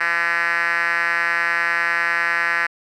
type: tone with band-pass filter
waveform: 5% pulse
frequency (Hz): 170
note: F3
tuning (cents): -46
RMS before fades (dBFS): -20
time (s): 0-2.67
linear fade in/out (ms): 10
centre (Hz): 1800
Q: 3.4
effects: none